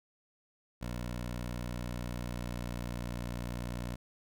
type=tone; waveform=15% pulse; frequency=60.1 Hz; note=B1; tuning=46 cents flat; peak=-30 dBFS; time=0.81-3.96 s; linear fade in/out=10 ms; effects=none